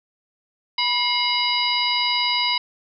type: harmonic tone with a mistuned harmonic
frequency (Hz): 978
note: B5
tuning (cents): -17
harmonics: 1 / 2 / 3 / 4 / 5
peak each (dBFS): -25 / -25 / -25 / -25 / -25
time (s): 0.78-2.58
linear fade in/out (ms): 5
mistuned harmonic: 2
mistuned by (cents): +150
effects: none